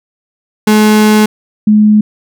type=tone pair in turn; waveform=35% pulse / sine; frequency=213.5 / 211.9 Hz; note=G#3 / G#3; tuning=+48 / +35 cents; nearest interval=unison; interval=13 cents; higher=first; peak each=-3 dBFS; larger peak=neither; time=0.67-1.26 / 1.67-2.01 s; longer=first; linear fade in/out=5 ms; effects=none